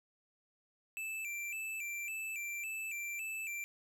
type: tone with vibrato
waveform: square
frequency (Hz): 2489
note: D#7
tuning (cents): 0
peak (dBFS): -39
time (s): 0.97-3.64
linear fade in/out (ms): 0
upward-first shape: square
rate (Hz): 1.8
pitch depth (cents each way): 96
effects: none